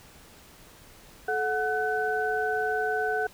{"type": "tone cluster", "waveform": "sine", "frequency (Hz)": [433, 734, 1508], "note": ["A4", "F#5", "F#6"], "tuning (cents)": [-28, -14, 32], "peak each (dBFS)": -29, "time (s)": [1.28, 3.27], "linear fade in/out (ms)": 5, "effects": ["pink hiss -52 dBFS RMS until 3.33 s"]}